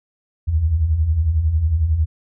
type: beating tone pair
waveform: sine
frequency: 70.7 / 81.7 Hz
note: C#2 / E2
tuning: +35 / -15 cents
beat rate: 11 Hz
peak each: -23 / -15 dBFS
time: 0.47-2.06 s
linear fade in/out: 20 ms
effects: none